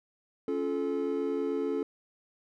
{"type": "chord", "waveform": "triangle", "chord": "Db augmented", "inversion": "none", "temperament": "just", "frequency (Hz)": [277.2, 346.5, 433.1], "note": ["Db4", "F4", "A4"], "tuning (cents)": [0, -14, -27], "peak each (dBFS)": [-31, -33, -29], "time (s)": [0.48, 1.83], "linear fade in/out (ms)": 2, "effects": []}